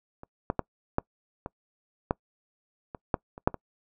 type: clicks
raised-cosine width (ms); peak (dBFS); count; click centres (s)
1; -29 / -12 / -11 / -10 / -20 / -10 / -23 / -9 / -28 / -6 / -21; 11; 0.234 / 0.501 / 0.593 / 0.984 / 1.461 / 2.109 / 2.948 / 3.142 / 3.379 / 3.475 / 3.543
effects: noise-tail reverb RT60 0.1 s tail -25 dB re dry